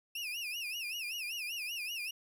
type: tone with vibrato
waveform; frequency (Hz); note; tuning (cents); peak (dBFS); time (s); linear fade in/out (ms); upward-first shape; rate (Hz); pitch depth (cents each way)
35% pulse; 2637; E7; 0; -35; 0.15-2.11; 5; sine; 5.2; 170
effects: 12-bit